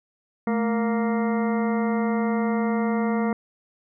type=harmonic tone with a mistuned harmonic; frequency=233.1 Hz; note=A#3; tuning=in tune; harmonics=1 / 2 / 3 / 4 / 5 / 6 / 8 / 9; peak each=-22 / -28 / -32 / -34 / -36 / -38 / -40 / -41 dBFS; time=0.47-3.33 s; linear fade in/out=2 ms; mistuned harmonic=1; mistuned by=-110 cents; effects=none